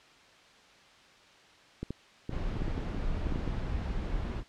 clicks, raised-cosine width 3 ms, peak -22 dBFS, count 12, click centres 1.83 / 1.906 / 2.294 / 2.568 / 2.62 / 2.681 / 2.779 / 2.947 / 3.269 / 3.323 / 3.359 / 3.477 s
brown noise, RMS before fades -33 dBFS, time 2.29-4.44 s, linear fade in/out 50 ms
effects white hiss -57 dBFS RMS until 4.48 s + low-pass 4000 Hz 12 dB/octave

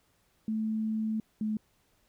sine tone pair in turn, 218.7 / 215.2 Hz, A3 / A3, -10 / -38 cents, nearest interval unison, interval 28 cents, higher first, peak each -28 dBFS, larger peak neither, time 0.48-1.2 / 1.41-1.57 s, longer first, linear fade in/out 2 ms, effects pink hiss -70 dBFS RMS until 2.08 s

